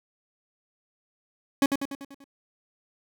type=tone with echo; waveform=40% pulse; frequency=277.3 Hz; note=C#4; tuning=1 cent sharp; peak=-17 dBFS; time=1.62-1.66 s; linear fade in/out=2 ms; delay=97 ms; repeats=6; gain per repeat=-5 dB; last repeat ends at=2.242 s; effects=none